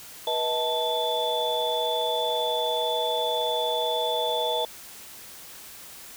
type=tone cluster; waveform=sine; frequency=485.8 / 637 / 879 / 3468 Hz; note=B4 / D#5 / A5 / A7; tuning=-29 / +41 / -2 / -26 cents; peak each=-29 dBFS; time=0.27-4.65 s; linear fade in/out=2 ms; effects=white hiss -44 dBFS RMS until 6.16 s